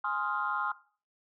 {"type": "chord", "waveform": "sine", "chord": "F minor seventh", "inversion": "first", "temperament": "equal with one note detuned", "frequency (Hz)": [830.6, 1046.5, 1253.2, 1396.9], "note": ["Ab5", "C6", "Eb6", "F6"], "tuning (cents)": [0, 0, 12, 0], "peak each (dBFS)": [-36, -34, -34, -34], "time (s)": [0.04, 0.72], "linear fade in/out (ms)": 5, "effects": ["noise-tail reverb RT60 0.4 s tail -17 dB re dry", "tanh soft clip ceiling -19 dBFS"]}